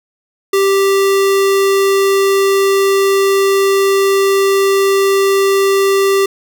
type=tone; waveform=square; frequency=392 Hz; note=G4; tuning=in tune; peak=-10 dBFS; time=0.53-6.26 s; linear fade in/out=5 ms; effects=none